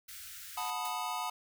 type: band-stop noise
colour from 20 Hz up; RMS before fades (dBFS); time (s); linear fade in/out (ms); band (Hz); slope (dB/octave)
white; -47; 0.08-0.71; 10; 110 to 1300; 96
type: chord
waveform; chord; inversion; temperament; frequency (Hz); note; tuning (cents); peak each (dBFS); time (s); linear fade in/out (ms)
square; B dominant seventh; second; equal with one note detuned; 729.4 / 880 / 987.8 / 1244.5; F#5 / A5 / B5 / D#6; -25 / 0 / 0 / 0; -41 / -40 / -40 / -41; 0.57-1.3; 5
type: noise with exponential decay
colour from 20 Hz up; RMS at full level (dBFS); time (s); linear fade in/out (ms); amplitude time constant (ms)
blue; -41; 0.85-1.05; 1; 42
effects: none